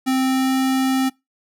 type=tone with pitch glide; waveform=square; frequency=261.6 to 263.3 Hz; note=C4 to C4; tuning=0 to +11 cents; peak=-17 dBFS; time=0.06-1.1 s; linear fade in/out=20 ms; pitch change=+11 cents; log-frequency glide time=0.22-0.56 s; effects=noise-tail reverb RT60 0.2 s tail -22 dB re dry